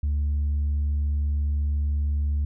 sine tone, 72.9 Hz, D2, 12 cents flat, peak -19 dBFS, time 0.03-2.45 s, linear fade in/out 5 ms, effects tanh soft clip ceiling -20 dBFS

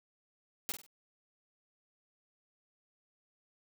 white noise with echo, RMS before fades -36 dBFS, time 0.69-0.72 s, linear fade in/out 0 ms, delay 48 ms, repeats 3, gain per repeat -9 dB, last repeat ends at 0.864 s, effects none

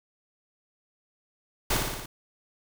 pink noise with echo, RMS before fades -25 dBFS, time 1.7-1.77 s, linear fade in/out 5 ms, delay 58 ms, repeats 5, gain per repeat -3 dB, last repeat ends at 2.06 s, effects none

